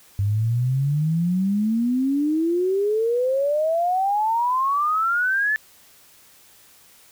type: exponential sweep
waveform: sine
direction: up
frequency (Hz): 98 to 1760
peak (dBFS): -18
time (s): 0.19-5.56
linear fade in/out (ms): 0
effects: white hiss -52 dBFS RMS until 7.11 s